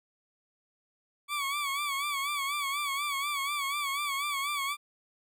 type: tone with vibrato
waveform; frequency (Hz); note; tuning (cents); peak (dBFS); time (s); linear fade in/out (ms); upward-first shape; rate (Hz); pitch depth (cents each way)
20% pulse; 1135; C#6; +41; -25; 1.28-4.77; 50; sine; 4.1; 74
effects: none